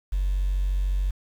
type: tone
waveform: sine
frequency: 47 Hz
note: F#1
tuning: 28 cents sharp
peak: -20 dBFS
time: 0.12-1.11 s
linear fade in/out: 10 ms
effects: tanh soft clip ceiling -18 dBFS + 8-bit